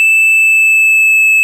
triangle tone with pitch glide, 2637 to 2605 Hz, E7 to E7, 0 to -21 cents, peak -4 dBFS, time 0-1.43 s, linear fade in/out 0 ms, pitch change -21 cents, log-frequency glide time 0.32-1.32 s, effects none

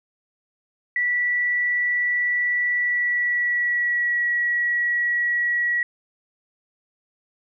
sine tone with pitch glide, 1956 to 1923.5 Hz, B6 to B6, -17 to -46 cents, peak -19 dBFS, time 0.96-5.83 s, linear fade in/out 2 ms, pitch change -29 cents, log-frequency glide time 2.76-4.27 s, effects none

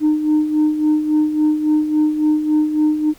sine tone with tremolo, 305.4 Hz, D#4, 32 cents flat, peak -9 dBFS, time 0-3.14 s, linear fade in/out 50 ms, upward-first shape sine, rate 3.6 Hz, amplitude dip 65%, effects tanh soft clip ceiling -9 dBFS + pink hiss -48 dBFS RMS until 3.18 s

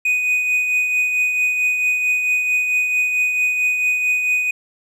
triangle tone with tremolo, 2489 Hz, D#7, in tune, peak -12 dBFS, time 0.05-4.51 s, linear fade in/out 5 ms, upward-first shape triangle, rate 4.5 Hz, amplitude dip 45%, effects none

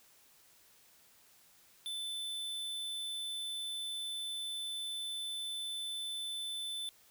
square tone, 3520 Hz, A7, in tune, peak -38 dBFS, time 1.86-6.89 s, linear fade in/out 0 ms, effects white hiss -64 dBFS RMS until 7.1 s

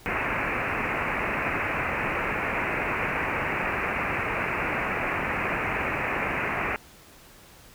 white low-pass noise, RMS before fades -28 dBFS, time 0.06-6.76 s, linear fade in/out 0 ms, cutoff 2600 Hz, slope 96 dB/octave, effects pink hiss -51 dBFS RMS until 7.74 s

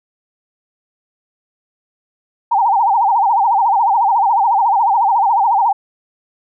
sine tone with vibrato, 860 Hz, A5, 40 cents flat, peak -10 dBFS, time 2.51-5.73 s, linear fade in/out 10 ms, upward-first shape sine, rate 14 Hz, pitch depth 190 cents each way, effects none

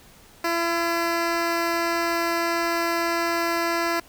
10% pulse tone with notch filter, 337.7 Hz, E4, 42 cents sharp, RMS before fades -24 dBFS, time 0.44-4 s, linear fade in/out 5 ms, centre 10000 Hz, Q 1.4, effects pink hiss -51 dBFS RMS until 4.08 s

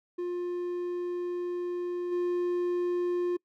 triangle tone with level steps, 353.5 Hz, F4, 21 cents sharp, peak -28 / -24 dBFS, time 0.18-3.37 s, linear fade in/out 10 ms, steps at 2.11 s, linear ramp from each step 20 ms, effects noise-tail reverb RT60 0.1 s tail -26 dB re dry

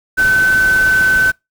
sine tone in noise, 1522 Hz, F#6, 48 cents sharp, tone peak -9 dBFS, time 0.17-1.32 s, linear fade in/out 20 ms, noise pink, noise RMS -25 dBFS, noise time 0.17-1.32 s, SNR +13 dB, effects noise-tail reverb RT60 0.2 s tail -25 dB re dry

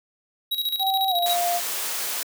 square tone with tremolo, 3848 Hz, B7, 46 cents flat, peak -22 dBFS, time 0.51-1.36 s, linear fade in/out 10 ms, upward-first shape square, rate 14 Hz, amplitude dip 65%
sine tone with pitch glide, 771 to 698.9 Hz, G5 to F5, -29 to +1 cents, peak -21 dBFS, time 0.79-1.61 s, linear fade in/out 50 ms, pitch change -170 cents, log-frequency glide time 1.09-1.15 s
white noise, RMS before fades -28 dBFS, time 1.26-2.23 s, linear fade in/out 2 ms
effects high-pass 400 Hz 12 dB/octave

